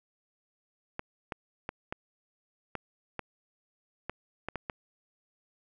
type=clicks; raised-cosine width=0.5 ms; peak=-19 dBFS; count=10; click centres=0.994 / 1.322 / 1.691 / 1.925 / 2.753 / 3.193 / 4.096 / 4.486 / 4.557 / 4.698 s; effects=none